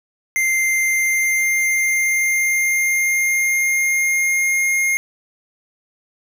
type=tone with pitch glide; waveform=square; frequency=2093 to 2133 Hz; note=C7 to C7; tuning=0 to +33 cents; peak=-16 dBFS; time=0.36-4.97 s; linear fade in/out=0 ms; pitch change=+33 cents; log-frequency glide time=0.83-4.68 s; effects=none